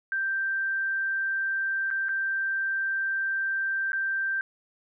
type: tone with dropouts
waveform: sine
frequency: 1570 Hz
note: G6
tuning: 2 cents sharp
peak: -25 dBFS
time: 0.12-4.41 s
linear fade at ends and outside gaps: 1 ms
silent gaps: 1.904-1.911 / 2.085-2.091 / 3.92-3.931 s
effects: none